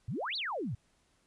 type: exponential two-way sweep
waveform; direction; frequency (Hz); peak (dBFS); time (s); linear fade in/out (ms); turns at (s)
sine; up then down; 94.9 to 4699 to 94.9; -33; 0.08-0.75; 5; 0.36
effects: pink hiss -71 dBFS RMS until 1.26 s + resampled to 24000 Hz